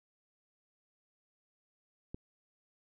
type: click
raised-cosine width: 3 ms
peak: -28 dBFS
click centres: 2.145 s
effects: none